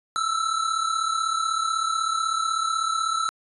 square tone pair together, 1310.9 / 1347 Hz, E6 / E6, -10 / +37 cents, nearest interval unison, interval 47 cents, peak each -25 / -28 dBFS, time 0.16-3.29 s, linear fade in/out 0 ms, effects resampled to 24000 Hz

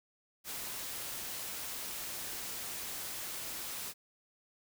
white noise, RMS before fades -41 dBFS, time 0.44-3.94 s, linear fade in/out 50 ms, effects none

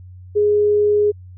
sine tone, 415.7 Hz, G#4, 2 cents sharp, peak -12 dBFS, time 0.35-1.12 s, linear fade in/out 20 ms, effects added 91 Hz sine -36 dBFS peak until 1.37 s

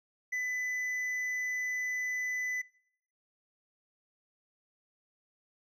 triangle tone with hard clipping, 2000 Hz, B6, 21 cents sharp, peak -32 dBFS, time 0.32-2.62 s, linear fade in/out 10 ms, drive 7 dB, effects noise-tail reverb RT60 0.7 s tail -23 dB re dry

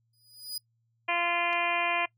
sawtooth tone with exponential growth, 4946 Hz, D#8, 11 cents flat, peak -28 dBFS, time 0.13-0.58 s, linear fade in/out 5 ms, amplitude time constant 97 ms
harmonic tone, 345.3 Hz, F4, 20 cents flat, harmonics 1 / 2 / 3 / 4 / 5 / 6 / 7 / 8 / 9, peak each -42 / -32 / -32 / -41 / -36 / -34 / -30 / -36 / -41 dBFS, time 1.08-2.06 s, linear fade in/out 10 ms
clicks, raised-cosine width 0.2 ms, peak -32 dBFS, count 2, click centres 1.529 / 1.532 s
effects noise-tail reverb RT60 0.1 s tail -22 dB re dry + added 115 Hz sine -70 dBFS peak until 2.17 s

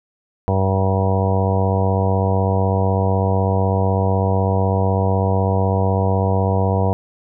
harmonic tone with a mistuned harmonic, 96 Hz, G2, 36 cents flat, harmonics 1 / 2 / 3 / 4 / 5 / 6 / 7 / 8 / 9 / 10, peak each -17 / -23 / -31 / -29 / -23 / -29 / -25 / -28 / -32 / -27 dBFS, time 0.48-6.93 s, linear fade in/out 0 ms, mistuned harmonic 9, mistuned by +16 cents, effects none

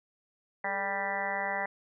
harmonic tone with a mistuned harmonic, 197 Hz, G3, 9 cents sharp, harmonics 1 / 2 / 3 / 4 / 5 / 6 / 7 / 8 / 9 / 10, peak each -46 / -46 / -38 / -35 / -39 / -46 / -46 / -42 / -38 / -35 dBFS, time 0.64-1.66 s, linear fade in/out 5 ms, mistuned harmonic 2, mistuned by +140 cents, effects none

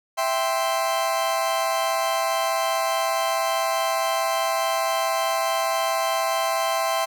40% pulse chord, C major, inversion first, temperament equal, 659.3 / 784 / 1046.5 Hz, E5 / G5 / C6, 0 / 0 / 0 cents, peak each -24 / -26 / -25 dBFS, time 0.17-7.06 s, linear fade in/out 20 ms, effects none

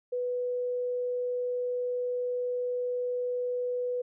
sine tone, 493.9 Hz, B4, in tune, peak -28 dBFS, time 0.12-4.02 s, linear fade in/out 10 ms, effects none

